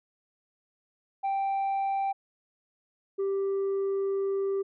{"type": "tone pair in turn", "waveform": "sine", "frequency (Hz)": [784, 392], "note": ["G5", "G4"], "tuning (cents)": [0, 0], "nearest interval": "octave", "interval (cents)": 1200, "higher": "first", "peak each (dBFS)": [-23, -23], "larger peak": "neither", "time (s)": [[1.23, 2.13], [3.18, 4.63]], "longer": "second", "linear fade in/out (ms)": 20, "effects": ["tanh soft clip ceiling -25 dBFS"]}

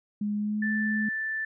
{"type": "tone with pitch glide", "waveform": "sine", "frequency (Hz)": [207.7, 214.3], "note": ["G#3", "A3"], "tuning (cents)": [0, -45], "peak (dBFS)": -26, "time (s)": [0.21, 1.09], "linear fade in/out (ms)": 5, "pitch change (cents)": 55, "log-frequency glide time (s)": [0.36, 0.7]}
{"type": "tone", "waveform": "sine", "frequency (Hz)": 1763, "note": "A6", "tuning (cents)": 3, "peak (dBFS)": -28, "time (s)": [0.62, 1.45], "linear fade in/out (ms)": 5}
{"effects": []}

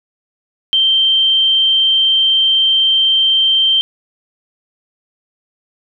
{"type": "tone", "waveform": "sine", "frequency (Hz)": 3136, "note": "G7", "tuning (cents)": 0, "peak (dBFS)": -9, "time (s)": [0.73, 3.81], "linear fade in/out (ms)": 0, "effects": []}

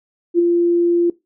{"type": "tone with ADSR envelope", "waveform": "sine", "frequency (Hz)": 344.9, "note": "F4", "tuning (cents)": -22, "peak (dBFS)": -8, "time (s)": [0.34, 1.1], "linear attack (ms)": 49, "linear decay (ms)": 14, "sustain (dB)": -4, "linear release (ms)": 4, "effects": ["noise-tail reverb RT60 0.2 s tail -20 dB re dry"]}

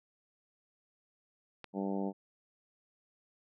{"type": "click", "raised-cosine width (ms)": 0.3, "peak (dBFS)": -28, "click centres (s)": 1.643}
{"type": "harmonic tone", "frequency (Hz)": 98, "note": "G2", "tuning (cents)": 0, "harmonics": [2, 3, 4, 5, 6, 7, 8, 9], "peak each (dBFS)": [-35, -39, -41, -43, -45, -46, -47, -48], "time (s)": [1.73, 2.13], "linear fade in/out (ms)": 50}
{"effects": []}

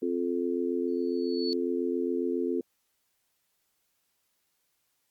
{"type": "harmonic tone", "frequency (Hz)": 87.31, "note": "F2", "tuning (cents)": 0, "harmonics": [3, 4, 5], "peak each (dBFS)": [-31, -30, -32], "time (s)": [0.02, 2.61], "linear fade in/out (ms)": 5}
{"type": "tone with exponential growth", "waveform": "sine", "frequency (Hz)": 4435, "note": "C#8", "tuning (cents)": 0, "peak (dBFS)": -30, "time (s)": [0.88, 1.53], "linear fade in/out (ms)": 0, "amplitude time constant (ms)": 140}
{"effects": ["white hiss -75 dBFS RMS until 5.1 s", "Opus 48 kbps"]}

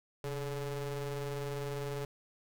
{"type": "ring-modulated tone", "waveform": "35% pulse", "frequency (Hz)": 145, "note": "D3", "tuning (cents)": -22, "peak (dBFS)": -31, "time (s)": [0.24, 2.05], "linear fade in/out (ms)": 2, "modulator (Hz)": 280, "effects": []}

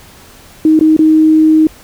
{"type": "tone with dropouts", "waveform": "sine", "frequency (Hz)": 313.6, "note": "D#4", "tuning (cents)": 14, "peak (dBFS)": -4, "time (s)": [0.65, 1.67], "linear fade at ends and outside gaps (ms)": 2, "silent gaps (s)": [[0.792, 0.81], [0.966, 0.991]], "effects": ["pink hiss -39 dBFS RMS until 1.83 s"]}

